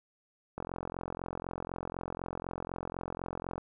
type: click train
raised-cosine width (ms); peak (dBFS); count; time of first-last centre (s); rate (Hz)
1; -23; 133; 0.58-3.58; 44
effects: none